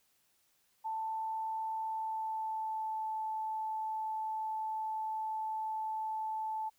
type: tone with pitch glide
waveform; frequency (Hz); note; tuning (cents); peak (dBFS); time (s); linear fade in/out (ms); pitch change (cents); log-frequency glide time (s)
sine; 884 to 874.4; A5 to A5; +8 to -11; -34; 0.84-6.7; 20; -19; 1.79-3.07
effects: white hiss -73 dBFS RMS until 6.78 s